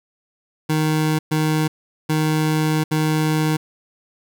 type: tone bursts at uneven times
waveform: 25% pulse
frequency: 155.4 Hz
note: D#3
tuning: 2 cents flat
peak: -13 dBFS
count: 4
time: 0.69-1.19 / 1.31-1.68 / 2.09-2.84 / 2.91-3.57 s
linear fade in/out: 10 ms
effects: 9-bit